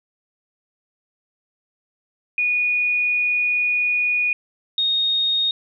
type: tone pair in turn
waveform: sine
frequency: 2459 / 3717 Hz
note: D#7 / A#7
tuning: -21 / -6 cents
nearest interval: perfect fifth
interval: 715 cents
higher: second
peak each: -17 dBFS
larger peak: neither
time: 2.38-4.33 / 4.78-5.51 s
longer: first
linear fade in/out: 2 ms
effects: none